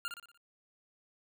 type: tone with echo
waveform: 25% pulse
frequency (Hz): 1400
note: F6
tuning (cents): +4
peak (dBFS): -31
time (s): 0.05-0.08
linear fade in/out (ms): 0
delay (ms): 59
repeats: 5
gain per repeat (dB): -6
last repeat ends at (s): 0.375
effects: none